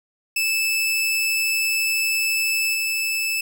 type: tone with level steps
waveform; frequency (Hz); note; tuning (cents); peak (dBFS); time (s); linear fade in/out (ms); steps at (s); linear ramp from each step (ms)
sawtooth; 2626; E7; -7; -16 / -18; 0.36-3.41; 5; 2.73; 20
effects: none